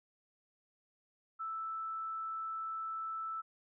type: tone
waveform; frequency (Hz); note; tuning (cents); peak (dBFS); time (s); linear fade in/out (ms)
sine; 1318.5; E6; 0; -37; 1.39-3.42; 20
effects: none